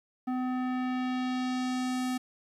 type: tone with low-pass filter sweep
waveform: square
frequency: 253.8 Hz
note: B3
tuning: 47 cents sharp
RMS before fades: -31 dBFS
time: 0.27-2.18 s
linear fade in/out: 10 ms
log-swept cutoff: 1100 to 12000 Hz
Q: 1
effects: 11-bit